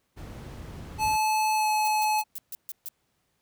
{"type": "noise", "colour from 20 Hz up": "brown", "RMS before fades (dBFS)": -36, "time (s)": [0.16, 1.17], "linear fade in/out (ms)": 20}
{"type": "tone with pitch glide", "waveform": "square", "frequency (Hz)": [864, 856.1], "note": ["A5", "A5"], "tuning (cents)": [-32, -48], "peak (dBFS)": -23, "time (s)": [0.98, 2.24], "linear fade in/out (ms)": 50, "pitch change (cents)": -16, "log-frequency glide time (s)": [1.55, 1.68]}
{"type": "noise bursts", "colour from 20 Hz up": "violet", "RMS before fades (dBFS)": -36, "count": 7, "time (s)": [1.85, 2.886], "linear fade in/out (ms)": 0, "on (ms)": 28, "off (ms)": 140}
{"effects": ["pink hiss -73 dBFS RMS until 3.41 s", "high-pass 60 Hz 12 dB/octave"]}